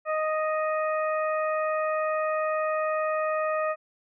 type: harmonic tone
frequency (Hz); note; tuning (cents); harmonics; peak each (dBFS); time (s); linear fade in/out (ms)
622.3; D#5; 0; 1 / 2 / 3 / 4; -26 / -29 / -36 / -40; 0.05-3.76; 50
effects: none